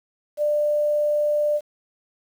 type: tone with quantisation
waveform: sine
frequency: 594 Hz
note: D5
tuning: 20 cents sharp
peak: -18 dBFS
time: 0.37-1.61 s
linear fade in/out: 50 ms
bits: 8
effects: none